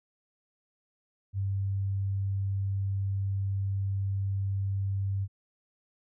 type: tone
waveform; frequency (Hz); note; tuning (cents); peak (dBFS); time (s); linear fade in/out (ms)
sine; 98; G2; 0; -27; 1.33-5.28; 50
effects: none